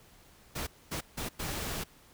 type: noise bursts at uneven times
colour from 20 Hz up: pink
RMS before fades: -36 dBFS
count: 4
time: 0.55-0.67 / 0.91-1.01 / 1.17-1.29 / 1.39-1.84 s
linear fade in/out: 10 ms
effects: pink hiss -59 dBFS RMS until 2.13 s